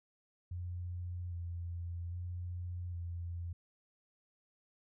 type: tone with vibrato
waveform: sine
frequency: 87.3 Hz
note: F2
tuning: in tune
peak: -38 dBFS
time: 0.51-3.53 s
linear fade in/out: 5 ms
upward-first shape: square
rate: 0.62 Hz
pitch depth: 24 cents each way
effects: none